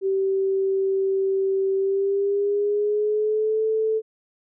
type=tone with pitch glide; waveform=sine; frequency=386.6 to 439 Hz; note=G4 to A4; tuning=-24 to -4 cents; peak=-19 dBFS; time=0.01-4.02 s; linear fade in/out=50 ms; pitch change=+220 cents; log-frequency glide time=1.76-3.65 s; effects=none